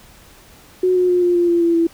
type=tone with pitch steps; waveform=sine; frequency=367.4 / 362.3 / 357.4 / 352.4 / 347.6 / 342.8 / 338.1 / 333.4 Hz; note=F#4 / F#4 / F4 / F4 / F4 / F4 / E4 / E4; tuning=-12 / -36 / +40 / +16 / -8 / -32 / +44 / +20 cents; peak=-12 dBFS; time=0.83-1.87 s; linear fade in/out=5 ms; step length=130 ms; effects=pink hiss -46 dBFS RMS until 1.93 s